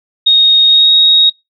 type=tone with pitch glide; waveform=sine; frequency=3729 to 3766 Hz; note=A#7 to A#7; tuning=0 to +17 cents; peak=-4 dBFS; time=0.26-1.3 s; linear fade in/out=10 ms; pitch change=+17 cents; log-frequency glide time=0.66-0.92 s; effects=noise-tail reverb RT60 0.2 s tail -24 dB re dry